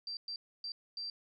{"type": "tone bursts at uneven times", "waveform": "sine", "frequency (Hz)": 4699, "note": "D8", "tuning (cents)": 0, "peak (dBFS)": -38, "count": 4, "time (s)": [[0.07, 0.17], [0.28, 0.36], [0.64, 0.72], [0.97, 1.1]], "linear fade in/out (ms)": 2, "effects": []}